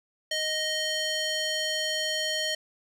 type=tone with band-pass filter; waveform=square; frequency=622.3 Hz; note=D#5; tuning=in tune; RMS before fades=-29 dBFS; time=0.31-2.55 s; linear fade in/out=5 ms; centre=3900 Hz; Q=1.2; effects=none